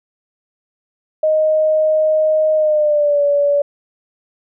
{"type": "tone with pitch glide", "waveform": "sine", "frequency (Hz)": [622.3, 574], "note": ["D#5", "D5"], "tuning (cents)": [0, -40], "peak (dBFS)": -11, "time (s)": [1.23, 3.62], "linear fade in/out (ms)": 5, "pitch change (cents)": -140, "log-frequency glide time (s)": [2.55, 3.23], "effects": []}